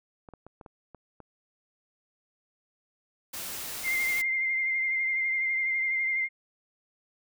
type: clicks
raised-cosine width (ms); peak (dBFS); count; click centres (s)
1; -32; 7; 0.288 / 0.337 / 0.466 / 0.612 / 0.662 / 0.947 / 1.203
type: noise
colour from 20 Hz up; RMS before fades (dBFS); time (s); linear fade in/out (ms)
white; -37; 3.33-4.22; 10
type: tone with vibrato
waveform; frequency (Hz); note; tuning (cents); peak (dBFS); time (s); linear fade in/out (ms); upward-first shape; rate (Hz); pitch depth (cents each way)
sine; 2100; C7; +6; -25; 3.83-6.29; 50; triangle; 12; 33
effects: none